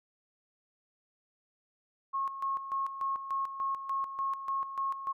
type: tone with tremolo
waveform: sine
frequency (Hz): 1087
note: C#6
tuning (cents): -34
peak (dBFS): -29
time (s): 2.13-5.13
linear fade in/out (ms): 20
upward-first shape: square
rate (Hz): 3.4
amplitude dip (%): 65
effects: none